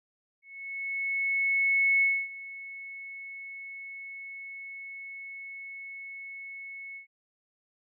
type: tone with ADSR envelope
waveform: sine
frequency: 2200 Hz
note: C#7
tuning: 14 cents flat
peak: -20 dBFS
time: 0.42-7.07 s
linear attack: 1600 ms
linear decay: 260 ms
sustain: -19 dB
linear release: 110 ms
effects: none